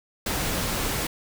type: noise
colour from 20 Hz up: pink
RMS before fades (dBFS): -27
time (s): 0.26-1.07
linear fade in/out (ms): 5
effects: none